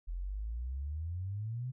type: exponential sweep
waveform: sine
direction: up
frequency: 41.38 to 130.81 Hz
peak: -35 dBFS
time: 0.07-1.72 s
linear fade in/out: 20 ms
effects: none